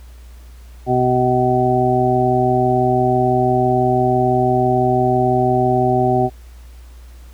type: harmonic tone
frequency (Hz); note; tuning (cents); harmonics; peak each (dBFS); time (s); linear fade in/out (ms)
126; B2; +35; 1 / 2 / 3 / 5 / 6; -20 / -21 / -18 / -21 / -17; 0.86-6.3; 50
effects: added 60 Hz sine -36 dBFS peak until 7.33 s + pink hiss -51 dBFS RMS until 7.33 s